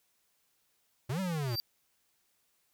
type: linear two-way sweep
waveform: square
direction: up then down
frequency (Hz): 110 to 196 to 110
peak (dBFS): -32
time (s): 1.09-1.56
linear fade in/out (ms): 10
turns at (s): 1.2
type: tone with exponential growth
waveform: square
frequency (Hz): 4686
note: D8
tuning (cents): -5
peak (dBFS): -29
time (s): 1.4-1.6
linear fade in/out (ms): 0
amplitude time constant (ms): 42
effects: white hiss -74 dBFS RMS until 2.73 s